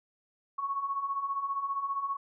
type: beating tone pair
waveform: sine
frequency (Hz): 1095 / 1110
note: C#6 / C#6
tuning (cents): -22 / +2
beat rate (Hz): 15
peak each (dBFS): -37 / -31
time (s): 0.58-2.17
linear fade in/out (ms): 10
effects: none